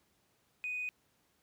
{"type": "tone with tanh clipping", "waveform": "triangle", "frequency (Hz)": 2489, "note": "D#7", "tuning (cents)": 0, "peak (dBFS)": -35, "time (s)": [0.64, 0.89], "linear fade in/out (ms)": 0, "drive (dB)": 4, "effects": ["pink hiss -73 dBFS RMS until 1.42 s", "high-pass 80 Hz 12 dB/octave"]}